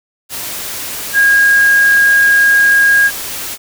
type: tone in noise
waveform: sine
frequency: 1632 Hz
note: G#6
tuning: 31 cents flat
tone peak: -6 dBFS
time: 1.13-3.11 s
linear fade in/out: 50 ms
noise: white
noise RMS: -23 dBFS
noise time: 0.29-3.58 s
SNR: +14 dB
effects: none